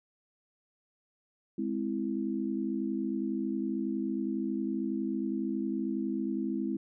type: chord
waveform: sine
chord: Ab augmented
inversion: none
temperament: equal with one note detuned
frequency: 207.7 / 260.1 / 329.6 Hz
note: Ab3 / C4 / E4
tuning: 0 / -10 / 0 cents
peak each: -34 dBFS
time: 1.58-6.77 s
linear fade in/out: 5 ms
effects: none